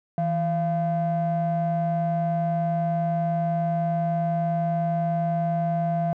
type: ring-modulated tone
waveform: triangle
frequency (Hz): 261.6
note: C4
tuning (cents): 0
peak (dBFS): -15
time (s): 0.18-6.13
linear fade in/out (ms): 0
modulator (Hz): 425
effects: tanh soft clip ceiling -17 dBFS